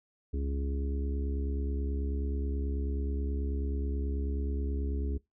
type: harmonic tone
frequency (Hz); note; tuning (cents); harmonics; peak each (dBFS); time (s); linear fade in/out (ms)
69.3; C#2; 0; 1 / 3 / 4 / 5 / 6; -30 / -43 / -41 / -46 / -43; 0.33-5.18; 10
effects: noise-tail reverb RT60 0.2 s tail -23 dB re dry